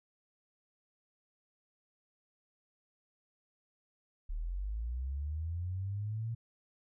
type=linear sweep; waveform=sine; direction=up; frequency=35.61 to 116.54 Hz; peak=-34 dBFS; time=4.29-6.35 s; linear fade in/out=10 ms; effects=none